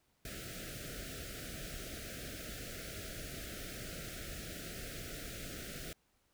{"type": "band-stop noise", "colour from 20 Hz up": "pink", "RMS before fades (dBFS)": -45, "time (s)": [0.25, 5.93], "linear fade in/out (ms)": 2, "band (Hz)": [710, 1300], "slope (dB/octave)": 96, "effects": ["pink hiss -75 dBFS RMS until 6.33 s"]}